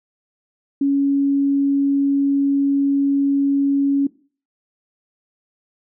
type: tone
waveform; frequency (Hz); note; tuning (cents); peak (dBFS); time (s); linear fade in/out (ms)
sine; 278.8; C#4; +10; -14; 0.81-4.07; 5
effects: noise-tail reverb RT60 0.4 s tail -19 dB re dry